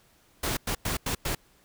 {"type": "noise bursts at uneven times", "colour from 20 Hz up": "pink", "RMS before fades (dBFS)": -29, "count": 5, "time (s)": [[0.43, 0.57], [0.67, 0.75], [0.85, 0.97], [1.06, 1.15], [1.25, 1.35]], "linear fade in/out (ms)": 5, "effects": ["pink hiss -62 dBFS RMS until 1.64 s"]}